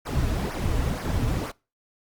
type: noise with flanger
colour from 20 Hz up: brown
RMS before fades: -26 dBFS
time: 0.05-1.52 s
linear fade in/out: 20 ms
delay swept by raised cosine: 0.25 to 5.75 ms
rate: 2.1 Hz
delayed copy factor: -0.85
effects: noise-tail reverb RT60 0.3 s tail -23 dB re dry + Opus 48 kbps